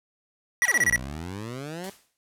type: exponential two-way sweep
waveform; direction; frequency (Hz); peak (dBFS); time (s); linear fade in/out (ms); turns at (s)
15% pulse; down then up; 1318 to 56.3 to 198.8; -27; 0.62-1.9; 5; 0.91
type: tone bursts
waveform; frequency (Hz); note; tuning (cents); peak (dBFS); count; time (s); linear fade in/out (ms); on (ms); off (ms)
square; 1937; B6; -34; -19; 6; 0.62-0.959; 0; 34; 27
type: noise with exponential decay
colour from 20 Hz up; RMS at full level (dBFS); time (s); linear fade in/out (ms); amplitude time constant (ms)
white; -39; 1.84-2.17; 0; 70
effects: noise-tail reverb RT60 0.1 s tail -23 dB re dry + low-pass 12000 Hz 12 dB/octave

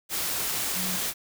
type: tone in noise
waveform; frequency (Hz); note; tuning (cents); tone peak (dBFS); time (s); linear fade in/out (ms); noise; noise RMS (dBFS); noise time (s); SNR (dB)
sine; 184.6; F#3; -4; -34; 0.74-1; 50; white; -29; 0.09-1.14; -8
effects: none

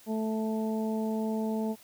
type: harmonic tone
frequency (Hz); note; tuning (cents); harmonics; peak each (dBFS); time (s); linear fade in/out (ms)
219.4; A3; -5; 1 / 2 / 3 / 4; -29 / -35 / -39 / -41; 0.06-1.76; 50
effects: white hiss -56 dBFS RMS until 1.83 s

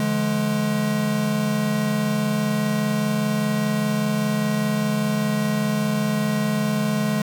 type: tone cluster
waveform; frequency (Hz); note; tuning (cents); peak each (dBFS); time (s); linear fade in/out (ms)
square; 146.3 / 171.4 / 211.2; D3 / F3 / G#3; -6 / -32 / +29; -27 / -30 / -22; 0-7.22; 2
effects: 9-bit

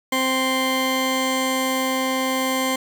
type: tone pair together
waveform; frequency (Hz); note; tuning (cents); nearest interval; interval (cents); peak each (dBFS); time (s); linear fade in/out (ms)
20% pulse; 261.6 / 1046.5; C4 / C6; 0 / 0; 2 octaves; 2400; -17; 0.12-2.76; 5
effects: none

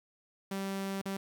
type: tone with dropouts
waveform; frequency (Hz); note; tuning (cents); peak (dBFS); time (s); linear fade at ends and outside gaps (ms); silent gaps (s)
sawtooth; 194.8; G3; -11; -30; 0.51-1.17; 5; 1.016-1.056
effects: 10-bit

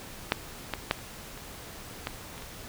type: clicks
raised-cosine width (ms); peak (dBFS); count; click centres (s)
0.3; -6 / -13 / -7 / -29 / -28 / -14 / -28 / -26; 8; 0.321 / 0.737 / 0.911 / 0.99 / 1.376 / 2.071 / 2.379 / 2.423
effects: pink hiss -44 dBFS RMS until 2.68 s

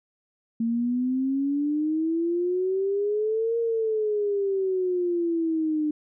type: exponential two-way sweep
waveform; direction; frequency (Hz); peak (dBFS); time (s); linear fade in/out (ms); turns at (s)
sine; up then down; 226.8 to 466.2 to 299.8; -22; 0.6-5.91; 5; 3.58
effects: none

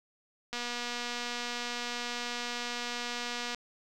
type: click train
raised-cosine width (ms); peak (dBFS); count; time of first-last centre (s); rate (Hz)
0.2; -19; 728; 0.53-3.547; 241
effects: none

